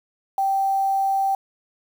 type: tone with quantisation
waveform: sine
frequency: 780 Hz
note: G5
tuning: 9 cents flat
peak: -18 dBFS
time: 0.38-1.35 s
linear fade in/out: 2 ms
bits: 7
effects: none